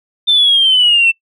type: exponential sweep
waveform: sine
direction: down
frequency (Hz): 3591 to 2664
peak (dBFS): -6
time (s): 0.27-1.12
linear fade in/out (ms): 20
effects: noise-tail reverb RT60 0.1 s tail -23 dB re dry + tanh soft clip ceiling -2 dBFS